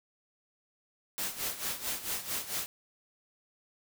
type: noise with tremolo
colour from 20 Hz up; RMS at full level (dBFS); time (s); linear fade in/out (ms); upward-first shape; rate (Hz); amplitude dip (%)
white; -33; 1.18-2.66; 0; sine; 4.5; 75
effects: none